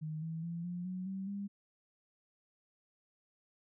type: tone with pitch steps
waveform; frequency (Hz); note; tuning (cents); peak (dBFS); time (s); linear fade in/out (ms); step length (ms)
sine; 155.56 / 162.26 / 169.25 / 176.54 / 184.14 / 192.07 / 200.3; D#3 / E3 / E3 / F3 / F#3 / G3 / G3; 0 / -27 / +46 / +19 / -8 / -35 / +38; -37; 0.01-1.48; 20; 210
effects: none